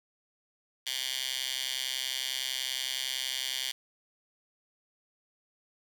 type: tone with high-pass filter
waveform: 10% pulse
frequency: 130.81 Hz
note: C3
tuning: in tune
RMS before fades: -34 dBFS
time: 0.86-3.72 s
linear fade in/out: 10 ms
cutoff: 3200 Hz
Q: 2.1
effects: none